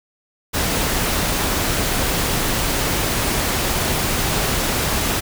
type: noise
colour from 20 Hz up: pink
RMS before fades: -20 dBFS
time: 0.53-5.21 s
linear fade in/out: 20 ms
effects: none